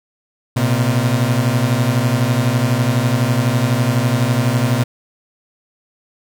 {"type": "beating tone pair", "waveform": "30% pulse", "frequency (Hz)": [116.54, 128.54], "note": ["A#2", "C3"], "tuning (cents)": [0, -30], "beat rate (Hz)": 12, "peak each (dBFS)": -14, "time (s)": [0.56, 4.84], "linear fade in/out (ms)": 10, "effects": []}